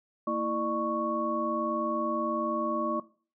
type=tone cluster; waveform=sine; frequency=230 / 328.6 / 600 / 1109 Hz; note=A#3 / E4 / D5 / C#6; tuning=-23 / -5 / +37 / 0 cents; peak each=-33 / -34 / -33 / -30 dBFS; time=0.27-3 s; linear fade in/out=5 ms; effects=noise-tail reverb RT60 0.4 s tail -18 dB re dry